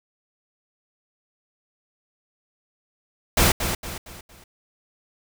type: noise with echo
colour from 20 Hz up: pink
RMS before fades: -17 dBFS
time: 3.37-3.52 s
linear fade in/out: 5 ms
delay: 230 ms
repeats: 4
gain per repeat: -8 dB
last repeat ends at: 4.44 s
effects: none